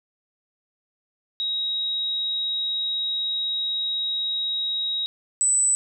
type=tone pair in turn; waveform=sine; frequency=3806 / 7981 Hz; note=A#7 / B8; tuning=+35 / +17 cents; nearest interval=octave + minor second; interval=1282 cents; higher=second; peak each=-23 / -17 dBFS; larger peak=second; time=1.4-5.06 / 5.41-5.75 s; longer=first; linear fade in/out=0 ms; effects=none